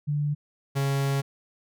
sine / 45% pulse tone pair in turn, 146.83 / 138.17 Hz, D3 / C#3, 0 / -5 cents, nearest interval minor second, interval 105 cents, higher first, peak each -23 dBFS, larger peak neither, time 0.07-0.35 / 0.75-1.22 s, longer second, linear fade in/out 20 ms, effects none

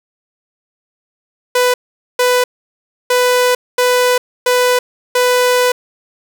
sawtooth tone bursts at uneven times, 496.8 Hz, B4, 10 cents sharp, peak -6 dBFS, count 6, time 1.55-1.74 / 2.19-2.44 / 3.1-3.55 / 3.78-4.18 / 4.46-4.79 / 5.15-5.72 s, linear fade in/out 5 ms, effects none

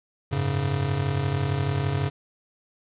square chord, F# suspended second, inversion none, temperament just, 92.5 / 104.06 / 138.75 Hz, F#2 / G#2 / C#3, 0 / +4 / +2 cents, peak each -30 / -30 / -26 dBFS, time 0.31-2.1 s, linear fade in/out 20 ms, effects resampled to 8000 Hz + 8-bit

